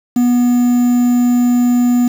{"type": "tone with quantisation", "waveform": "triangle", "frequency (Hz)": 244.2, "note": "B3", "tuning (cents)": -19, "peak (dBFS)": -7, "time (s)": [0.16, 2.08], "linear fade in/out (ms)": 5, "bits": 5, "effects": []}